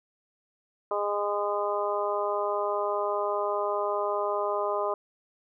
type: harmonic tone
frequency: 205 Hz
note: G#3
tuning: 22 cents flat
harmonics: 2 / 3 / 4 / 5 / 6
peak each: -31 / -30 / -35 / -32 / -34 dBFS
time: 0.91-4.94 s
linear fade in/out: 2 ms
effects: none